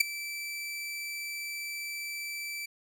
sawtooth tone with ADSR envelope, 2325 Hz, D7, 18 cents flat, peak -13 dBFS, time 0-2.66 s, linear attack 8 ms, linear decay 9 ms, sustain -19 dB, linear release 8 ms, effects none

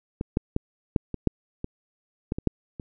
clicks, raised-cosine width 3 ms, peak -14 / -8 / -11 / -7 / -17 / -6 / -17 / -13 / -17 / -7 / -22 dBFS, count 11, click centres 0.211 / 0.371 / 0.564 / 0.962 / 1.143 / 1.273 / 1.644 / 2.321 / 2.385 / 2.473 / 2.798 s, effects none

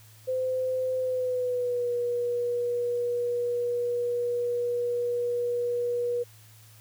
sine tone with pitch glide, 514 to 482.4 Hz, C5 to B4, -31 to -41 cents, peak -25 dBFS, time 0.27-6.24 s, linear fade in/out 20 ms, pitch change -110 cents, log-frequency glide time 0.99-1.92 s, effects added 109 Hz sine -52 dBFS peak until 6.8 s + white hiss -56 dBFS RMS until 6.8 s

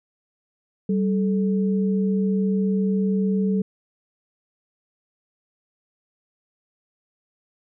sine tone pair together, 193.03 / 434.3 Hz, G3 / A4, -26 / -23 cents, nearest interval octave + major second, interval 1403 cents, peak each -19 / -27 dBFS, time 0.89-3.62 s, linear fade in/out 5 ms, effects none

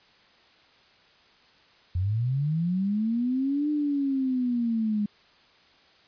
sine linear two-way sweep, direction up then down, 85.4 to 301.1 to 204.7 Hz, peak -23 dBFS, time 1.95-5.06 s, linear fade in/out 5 ms, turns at 3.7 s, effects white hiss -58 dBFS RMS until 6.07 s + resampled to 11025 Hz

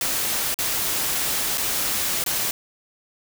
white noise with dropouts, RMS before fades -24 dBFS, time 0.01-2.51 s, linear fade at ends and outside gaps 1 ms, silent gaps 0.543-0.588 / 1.574-1.58 / 2.24-2.262 s, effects none

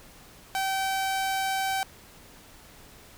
sawtooth tone, 771 Hz, G5, 29 cents flat, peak -22 dBFS, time 0.55-1.83 s, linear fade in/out 0 ms, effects pink hiss -51 dBFS RMS until 3.17 s

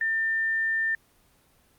sine tone, 1800 Hz, A6, 39 cents sharp, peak -23 dBFS, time 0.01-0.95 s, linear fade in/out 2 ms, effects pink hiss -62 dBFS RMS until 1.78 s + Opus 24 kbps

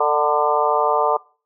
harmonic tone with a mistuned harmonic, 149 Hz, D3, 25 cents sharp, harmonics 3 / 4 / 5 / 6 / 7 / 8, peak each -22 / -22 / -22 / -22 / -22 / -22 dBFS, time 0-1.17 s, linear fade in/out 5 ms, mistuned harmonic 7, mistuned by -36 cents, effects noise-tail reverb RT60 0.4 s tail -24 dB re dry

